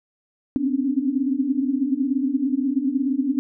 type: tone cluster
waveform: sine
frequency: 252.7 / 264.4 / 273.9 / 290.6 Hz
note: B3 / C4 / C#4 / D4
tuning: +40 / +18 / -21 / -18 cents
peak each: -25 dBFS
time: 0.56-3.39 s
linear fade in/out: 0 ms
effects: none